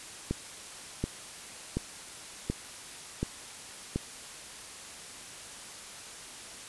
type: click train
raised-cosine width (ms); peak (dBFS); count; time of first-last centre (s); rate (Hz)
3; -16; 6; 0.31-3.96; 1.37
effects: white hiss -45 dBFS RMS until 6.68 s + resampled to 24000 Hz